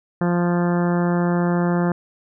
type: harmonic tone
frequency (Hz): 174.61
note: F3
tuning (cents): 0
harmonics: 1 / 2 / 3 / 4 / 5 / 6 / 7 / 8 / 9 / 10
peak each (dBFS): -18 / -24 / -28 / -30 / -32 / -34 / -35 / -36 / -37 / -38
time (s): 0.21-1.92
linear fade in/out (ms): 2
effects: none